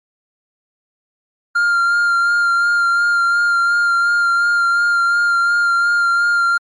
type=tone with vibrato; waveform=triangle; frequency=1396.9 Hz; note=F6; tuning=in tune; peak=-10 dBFS; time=1.55-6.58 s; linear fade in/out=10 ms; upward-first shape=sine; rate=2.8 Hz; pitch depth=18 cents each way; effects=MP3 48 kbps